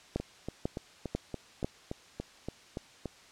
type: two click trains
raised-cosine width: 2 ms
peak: -22 / -17 dBFS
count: 11 / 4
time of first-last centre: 0.2-3.057 / 0.16-1.645 s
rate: 3.5 / 2.02 Hz
effects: white hiss -56 dBFS RMS until 3.31 s + low-pass 6000 Hz 12 dB/octave